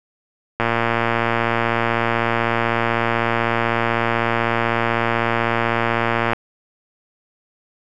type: click train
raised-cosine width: 0.5 ms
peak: -3 dBFS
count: 666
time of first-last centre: 0.6-6.333 s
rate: 116 Hz
effects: none